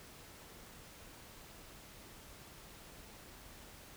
silence, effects pink hiss -55 dBFS RMS until 3.96 s

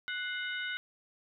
harmonic tone with a mistuned harmonic, 740 Hz, F#5, in tune, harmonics 2 / 3 / 4 / 5, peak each -36 / -40 / -42 / -44 dBFS, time 0.08-0.77 s, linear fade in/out 0 ms, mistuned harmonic 3, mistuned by -89 cents, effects none

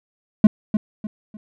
triangle tone with echo, 212.9 Hz, G#3, 43 cents sharp, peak -3 dBFS, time 0.44-0.47 s, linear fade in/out 2 ms, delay 300 ms, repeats 3, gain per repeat -10 dB, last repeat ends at 1.37 s, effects none

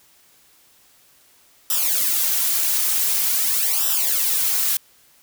blue noise with flanger, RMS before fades -20 dBFS, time 1.7-4.77 s, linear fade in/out 2 ms, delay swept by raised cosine 0.45 to 4.35 ms, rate 0.46 Hz, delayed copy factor -0.9, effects white hiss -55 dBFS RMS until 5.22 s

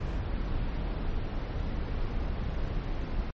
brown noise, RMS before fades -31 dBFS, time 0-3.31 s, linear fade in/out 10 ms, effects low-pass 4000 Hz 12 dB/octave + MP3 32 kbps

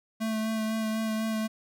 square tone with vibrato, 220 Hz, A3, in tune, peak -28 dBFS, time 0.2-1.48 s, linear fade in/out 20 ms, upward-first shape sine, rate 4 Hz, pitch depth 17 cents each way, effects none

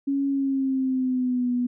sine tone with pitch glide, 277.2 to 245.5 Hz, C#4 to B3, 0 to -10 cents, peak -21 dBFS, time 0.07-1.67 s, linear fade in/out 10 ms, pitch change -210 cents, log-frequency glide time 0.28-1.51 s, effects none

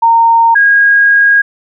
sine tone pair in turn, 920 / 1636.3 Hz, A#5 / G#6, -23 / -26 cents, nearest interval minor seventh, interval 997 cents, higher second, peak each -4 dBFS, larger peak neither, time 0.02-0.55 / 0.55-1.42 s, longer second, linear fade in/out 10 ms, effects none

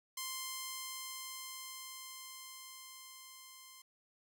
5% pulse tone with level ramp, 1046.5 Hz, C6, in tune, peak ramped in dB -27 to -42 dBFS, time 0.17-3.82 s, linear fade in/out 5 ms, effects none

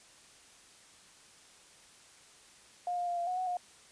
sine tone with pitch steps, 711 / 706 / 699 / 691 / 729 / 741 / 716 Hz, F5 / F5 / F5 / F5 / F#5 / F#5 / F5, +31 / +19 / +1 / -19 / -26 / +2 / +43 cents, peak -31 dBFS, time 2.87-3.57 s, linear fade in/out 2 ms, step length 100 ms, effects white hiss -58 dBFS RMS until 3.91 s + resampled to 22050 Hz

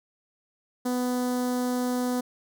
sawtooth tone with notch filter, 248.7 Hz, B3, 12 cents sharp, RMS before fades -27 dBFS, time 0.85-2.21 s, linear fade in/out 10 ms, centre 2500 Hz, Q 0.61, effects none

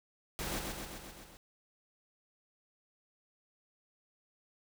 pink noise with echo, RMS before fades -38 dBFS, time 0.39-0.59 s, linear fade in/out 0 ms, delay 130 ms, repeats 6, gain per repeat -3 dB, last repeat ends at 1.37 s, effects none

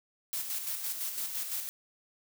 blue noise with tremolo, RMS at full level -34 dBFS, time 0.33-1.69 s, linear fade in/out 0 ms, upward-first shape square, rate 5.9 Hz, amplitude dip 45%, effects none

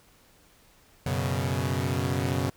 sawtooth chord, F# suspended fourth, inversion none, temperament equal, 92.5 / 123.47 / 138.59 Hz, F#2 / B2 / C#3, 0 / 0 / 0 cents, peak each -26 dBFS, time 1.06-2.5 s, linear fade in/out 5 ms, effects pink hiss -59 dBFS RMS until 2.56 s

